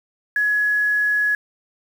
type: tone with quantisation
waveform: sine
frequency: 1685 Hz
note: G#6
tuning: 25 cents sharp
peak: -16 dBFS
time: 0.36-1.35 s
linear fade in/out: 2 ms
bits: 7
effects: none